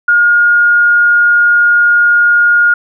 sine tone, 1426 Hz, F6, 36 cents sharp, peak -5 dBFS, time 0.08-2.74 s, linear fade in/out 5 ms, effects none

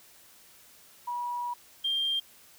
sine tone pair in turn, 967 / 3187 Hz, B5 / G7, -37 / +28 cents, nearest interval octave + major sixth, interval 2065 cents, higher second, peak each -30 / -25 dBFS, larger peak second, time 1.07-1.54 / 1.84-2.2 s, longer first, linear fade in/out 10 ms, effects tanh soft clip ceiling -21 dBFS + white hiss -56 dBFS RMS until 2.58 s

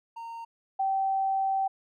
triangle / sine tone pair in turn, 921 / 774.3 Hz, A#5 / G5, -21 / -22 cents, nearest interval minor third, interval 301 cents, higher first, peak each -35 / -24 dBFS, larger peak second, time 0.16-0.45 / 0.79-1.68 s, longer second, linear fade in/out 10 ms, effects none

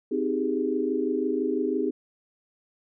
sine chord, Ab major seventh, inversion first, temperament just, 259.6 / 311.5 / 389.3 / 415.3 Hz, C4 / Eb4 / G4 / Ab4, -13 / +2 / -12 / 0 cents, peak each -29 dBFS, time 0.11-1.91 s, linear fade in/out 10 ms, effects none

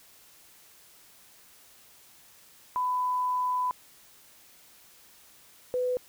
sine tone pair in turn, 1000 / 500 Hz, B5 / B4, +21 / +21 cents, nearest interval octave, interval 1200 cents, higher first, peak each -25 / -25 dBFS, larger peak neither, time 2.76-3.71 / 5.74-5.97 s, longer first, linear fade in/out 0 ms, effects white hiss -56 dBFS RMS until 6.08 s

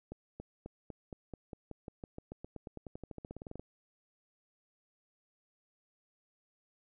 accelerating click train, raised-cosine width 2 ms, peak -30 dBFS, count 29, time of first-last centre 0.12-3.596 s, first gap 280 ms, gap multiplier 0.93, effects none

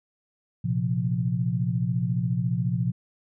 sine chord, Bb suspended second, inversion none, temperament equal, 116.54 / 130.81 / 174.61 Hz, Bb2 / C3 / F3, 0 / 0 / 0 cents, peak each -27 dBFS, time 0.64-2.92 s, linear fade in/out 10 ms, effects none

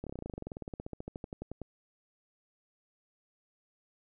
slowing click train, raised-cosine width 2 ms, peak -26 dBFS, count 29, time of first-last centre 0.04-1.617 s, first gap 27 ms, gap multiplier 1.05, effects none

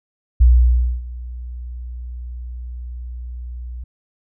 sine tone with ADSR envelope, 60.8 Hz, B1, 26 cents flat, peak -5 dBFS, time 0.4-3.84 s, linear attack 14 ms, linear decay 600 ms, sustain -22 dB, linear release 6 ms, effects tanh soft clip ceiling -2 dBFS

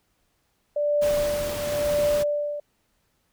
sine tone with tremolo, 587.3 Hz, D5, in tune, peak -18 dBFS, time 0.76-2.6 s, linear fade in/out 5 ms, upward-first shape triangle, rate 0.95 Hz, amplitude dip 75%
pink noise, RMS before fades -33 dBFS, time 1.01-2.24 s, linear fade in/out 20 ms
effects pink hiss -70 dBFS RMS until 3.32 s

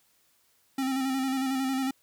square tone with vibrato, 265 Hz, C4, 22 cents sharp, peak -27 dBFS, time 0.78-1.91 s, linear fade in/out 5 ms, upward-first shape square, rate 11 Hz, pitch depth 30 cents each way, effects white hiss -67 dBFS RMS until 2.02 s

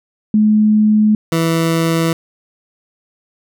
sine / 20% pulse tone pair in turn, 213.4 / 164.49 Hz, G#3 / E3, +47 / -3 cents, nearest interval perfect fourth, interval 450 cents, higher first, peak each -8 dBFS, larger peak neither, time 0.34-1.15 / 1.32-2.13 s, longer neither, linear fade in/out 2 ms, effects none

